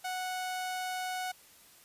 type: tone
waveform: sawtooth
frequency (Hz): 738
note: F#5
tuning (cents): -5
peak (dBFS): -30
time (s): 0.04-1.32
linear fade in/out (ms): 10
effects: white hiss -58 dBFS RMS until 1.84 s + resampled to 32000 Hz